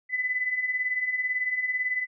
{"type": "beating tone pair", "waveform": "sine", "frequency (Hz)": [1990, 2008], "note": ["B6", "B6"], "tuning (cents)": [13, 28], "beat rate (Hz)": 18, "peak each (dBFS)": [-32, -26], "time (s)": [0.09, 2.07], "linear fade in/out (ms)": 50, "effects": []}